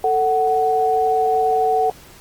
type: tone pair together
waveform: sine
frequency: 444.4 / 745 Hz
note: A4 / F#5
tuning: +17 / +12 cents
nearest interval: major sixth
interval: 895 cents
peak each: -19 / -16 dBFS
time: 0.04-1.9 s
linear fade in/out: 2 ms
effects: pink hiss -44 dBFS RMS until 2.2 s + Opus 24 kbps